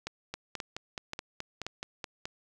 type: two click trains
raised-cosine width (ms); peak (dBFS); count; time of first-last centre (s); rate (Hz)
0.2; -19 / -18; 10 / 4; 0.34-2.255 / 0.07-1.666; 4.7 / 1.88
effects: none